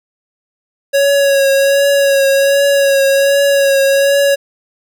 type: tone with vibrato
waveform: square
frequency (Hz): 554.4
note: C#5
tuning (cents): 0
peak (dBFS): -9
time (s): 0.93-4.36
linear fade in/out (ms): 20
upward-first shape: triangle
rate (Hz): 1.3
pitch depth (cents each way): 29
effects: none